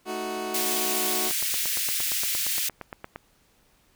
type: chord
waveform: 20% pulse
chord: D# diminished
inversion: second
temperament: equal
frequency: 220 / 311.1 / 370 Hz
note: A3 / D#4 / F#4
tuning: 0 / 0 / 0 cents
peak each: -32 / -32 / -26 dBFS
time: 0.05-1.32 s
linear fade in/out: 50 ms
type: high-pass noise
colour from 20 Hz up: white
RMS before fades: -27 dBFS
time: 0.54-2.69 s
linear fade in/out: 5 ms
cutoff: 1900 Hz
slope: 24 dB/octave
type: click train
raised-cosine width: 0.5 ms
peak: -20 dBFS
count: 17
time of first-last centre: 1.31-3.16 s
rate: 8.65 Hz
effects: pink hiss -63 dBFS RMS until 3.95 s